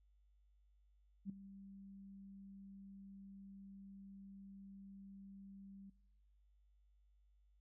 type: tone with ADSR envelope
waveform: sine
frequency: 196 Hz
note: G3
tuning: in tune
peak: -39 dBFS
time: 1.25-5.9 s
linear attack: 47 ms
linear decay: 4 ms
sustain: -15 dB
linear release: 6 ms
effects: noise-tail reverb RT60 0.9 s tail -22 dB re dry + added 50 Hz sine -69 dBFS peak until 7.6 s